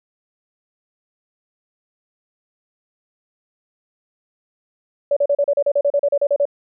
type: tone bursts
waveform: sine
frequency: 571 Hz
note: D5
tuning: 49 cents flat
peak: -13 dBFS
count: 15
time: 5.11-6.454 s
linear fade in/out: 5 ms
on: 56 ms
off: 36 ms
effects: none